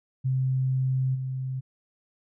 sine tone with level steps, 130.81 Hz, C3, in tune, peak -22 / -28 dBFS, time 0.24-1.61 s, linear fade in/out 20 ms, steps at 1.14 s, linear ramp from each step 20 ms, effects none

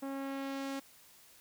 sawtooth tone with low-pass filter sweep, 272.9 Hz, C#4, 27 cents flat, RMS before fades -39 dBFS, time 0.02-0.8 s, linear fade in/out 10 ms, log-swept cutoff 1200 to 11000 Hz, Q 0.71, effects white hiss -60 dBFS RMS until 1.4 s

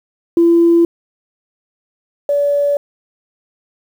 sine tone pair in turn, 338.4 / 573.7 Hz, E4 / D5, +45 / -41 cents, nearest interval major sixth, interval 914 cents, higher second, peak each -6 / -11 dBFS, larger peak first, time 0.37-0.85 / 2.29-2.77 s, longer neither, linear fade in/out 2 ms, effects tanh soft clip ceiling -2 dBFS + 7-bit

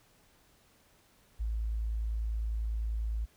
sine tone, 55 Hz, A1, in tune, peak -30 dBFS, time 1.39-3.26 s, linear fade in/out 20 ms, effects pink hiss -65 dBFS RMS until 3.36 s

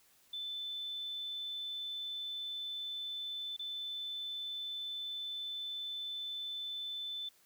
sine tone with dropouts, 3520 Hz, A7, in tune, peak -38 dBFS, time 0.33-7.29 s, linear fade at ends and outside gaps 5 ms, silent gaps 3.566-3.593 s, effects white hiss -67 dBFS RMS until 7.45 s

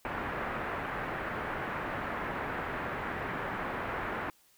white low-pass noise, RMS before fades -36 dBFS, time 0.05-4.3 s, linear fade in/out 0 ms, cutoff 1800 Hz, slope 24 dB/octave, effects white hiss -65 dBFS RMS until 4.57 s

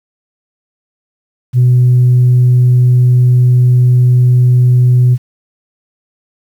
sine tone, 124.5 Hz, B2, 14 cents sharp, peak -3 dBFS, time 1.53-5.18 s, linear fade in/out 50 ms, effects tanh soft clip ceiling -2 dBFS + 7-bit

